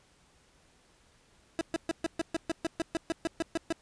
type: tone bursts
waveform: 30% pulse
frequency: 329.4 Hz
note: E4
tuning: 1 cent flat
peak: -25 dBFS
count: 15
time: 1.59-3.725 s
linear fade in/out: 0 ms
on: 21 ms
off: 130 ms
effects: pink hiss -64 dBFS RMS until 3.81 s + resampled to 22050 Hz